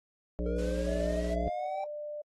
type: harmonic tone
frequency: 59.8 Hz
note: A#1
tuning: 45 cents sharp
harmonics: 1 / 3 / 5 / 7 / 9 / 10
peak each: -32 / -37 / -39 / -40 / -42 / -42 dBFS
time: 0.39-1.48 s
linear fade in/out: 0 ms
type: linear sweep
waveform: triangle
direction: up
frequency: 456.5 to 783 Hz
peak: -32 dBFS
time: 0.46-1.84 s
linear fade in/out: 2 ms
type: band-stop noise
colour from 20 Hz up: white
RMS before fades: -47 dBFS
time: 0.58-1.34 s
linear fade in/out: 5 ms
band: 270 to 390 Hz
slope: 96 dB/octave
type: tone with pitch glide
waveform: sine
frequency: 645 to 594.9 Hz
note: E5 to D5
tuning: -38 to +22 cents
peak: -36 dBFS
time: 0.87-2.22 s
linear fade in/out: 10 ms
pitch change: -140 cents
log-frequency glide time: 1.38-1.65 s
effects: low-pass 7000 Hz 12 dB/octave + AAC 32 kbps